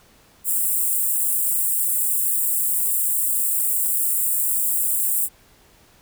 white high-pass noise, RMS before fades -21 dBFS, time 0.44-5.29 s, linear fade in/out 50 ms, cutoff 7600 Hz, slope 96 dB/octave, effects pink hiss -54 dBFS RMS until 6.01 s

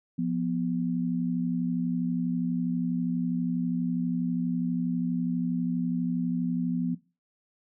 sine tone pair together, 174.61 / 246.9 Hz, F3 / B3, 0 / 0 cents, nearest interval tritone, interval 600 cents, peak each -28 dBFS, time 0.18-6.95 s, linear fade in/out 10 ms, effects noise-tail reverb RT60 0.3 s tail -18 dB re dry

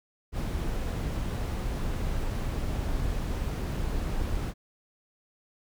brown noise, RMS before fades -30 dBFS, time 0.32-4.54 s, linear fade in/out 50 ms, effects none

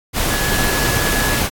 sine tone in noise, 1692 Hz, G#6, 32 cents sharp, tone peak -23 dBFS, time 0.28-1.43 s, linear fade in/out 50 ms, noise pink, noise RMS -18 dBFS, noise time 0.13-1.5 s, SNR -8 dB, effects AAC 64 kbps

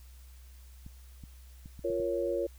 clicks, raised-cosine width 5 ms, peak -34 dBFS, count 6, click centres 0.864 / 1.238 / 1.659 / 1.793 / 1.902 / 2 s
sine chord, Bb minor, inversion second, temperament equal, 349.2 / 466.2 / 554.4 Hz, F4 / Bb4 / Db5, 0 / 0 / 0 cents, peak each -33 / -34 / -32 dBFS, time 1.84-2.47 s, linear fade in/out 10 ms
effects added 63 Hz sine -49 dBFS peak until 2.58 s + white hiss -62 dBFS RMS until 2.58 s

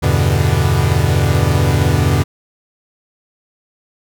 45% pulse chord, E minor seventh, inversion none, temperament equal, 82.41 / 98 / 123.47 / 146.83 Hz, E2 / G2 / B2 / D3, 0 / 0 / 0 / 0 cents, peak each -17 dBFS, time 0.02-2.24 s, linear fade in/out 20 ms, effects none

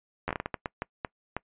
slowing click train, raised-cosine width 0.5 ms, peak -15 dBFS, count 12, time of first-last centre 0.28-1.366 s, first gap 11 ms, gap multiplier 1.4, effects noise-tail reverb RT60 0.1 s tail -24 dB re dry + resampled to 8000 Hz

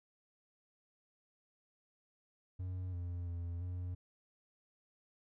triangle tone with pitch steps, 91.7 / 87.7 / 86.1 / 89.7 Hz, F#2 / F2 / F2 / F2, -15 / +8 / -24 / +47 cents, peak -36 dBFS, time 2.59-3.95 s, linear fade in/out 10 ms, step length 340 ms, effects none

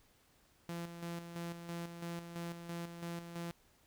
sawtooth tone with tremolo, 170.4 Hz, F3, 42 cents flat, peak -36 dBFS, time 0.69-3.51 s, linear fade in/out 0 ms, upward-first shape square, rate 3 Hz, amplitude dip 55%, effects pink hiss -69 dBFS RMS until 3.86 s

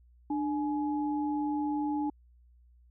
sine tone pair together, 297.2 / 842.7 Hz, D4 / G#5, +21 / +25 cents, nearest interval octave + tritone, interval 1804 cents, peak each -29 / -35 dBFS, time 0.3-2.1 s, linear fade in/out 5 ms, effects added 60 Hz sine -57 dBFS peak until 2.9 s

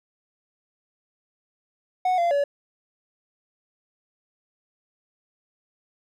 triangle tone with pitch steps, 737 / 688 / 569 Hz, F#5 / F5 / C#5, -7 / -26 / +45 cents, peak -17 dBFS, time 2.05-2.44 s, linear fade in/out 5 ms, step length 130 ms, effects none

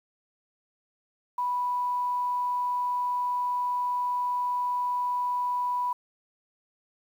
sine tone with quantisation, 985 Hz, B5, 5 cents flat, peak -25 dBFS, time 1.38-5.93 s, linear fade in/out 5 ms, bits 9, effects none

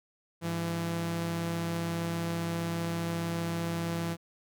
sawtooth tone pair together, 101.6 / 168.1 Hz, G#2 / E3, -38 / +34 cents, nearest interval major sixth, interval 872 cents, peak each -35 / -27 dBFS, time 0.41-4.17 s, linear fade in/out 50 ms, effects none

